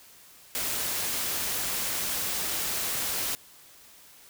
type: noise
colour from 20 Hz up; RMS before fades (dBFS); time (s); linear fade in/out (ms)
white; -30; 0.55-3.35; 0
effects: white hiss -53 dBFS RMS until 4.29 s